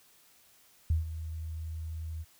sine tone with ADSR envelope, 80.1 Hz, E2, 49 cents flat, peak -22 dBFS, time 0.9-2.25 s, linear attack 4 ms, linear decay 140 ms, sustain -13 dB, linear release 39 ms, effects white hiss -62 dBFS RMS until 2.39 s

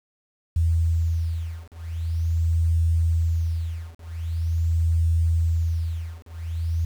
sine beating tone pair, 82.41 / 82.85 Hz, E2 / E2, 0 / +9 cents, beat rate 0.44 Hz, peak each -23 dBFS, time 0.56-6.85 s, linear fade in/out 5 ms, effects 8-bit

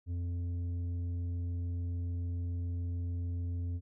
triangle tone with tanh clipping, 87.31 Hz, F2, in tune, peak -34 dBFS, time 0.06-3.81 s, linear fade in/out 50 ms, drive 11 dB, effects none

